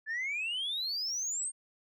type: exponential sweep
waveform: sine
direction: up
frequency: 1719 to 8730 Hz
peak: -30 dBFS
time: 0.06-1.52 s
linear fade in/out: 50 ms
effects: tanh soft clip ceiling -30 dBFS